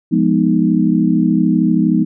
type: chord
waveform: sine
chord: F half-diminished seventh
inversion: none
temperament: equal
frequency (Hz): 174.61 / 207.7 / 246.9 / 311.1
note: F3 / Ab3 / Cb4 / Eb4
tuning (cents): 0 / 0 / 0 / 0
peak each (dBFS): -16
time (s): 0.11-2.05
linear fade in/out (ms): 20
effects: none